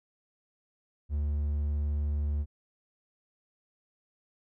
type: tone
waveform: triangle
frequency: 73.42 Hz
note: D2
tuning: in tune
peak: -25 dBFS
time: 1.09-2.46 s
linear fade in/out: 50 ms
effects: none